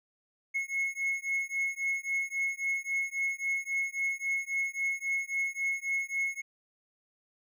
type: beating tone pair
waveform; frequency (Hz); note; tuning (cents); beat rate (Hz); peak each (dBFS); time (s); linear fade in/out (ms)
triangle; 2176 / 2179.7; C#7 / C#7; -33 / -30; 3.7; -31; 0.54-6.42; 20
effects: none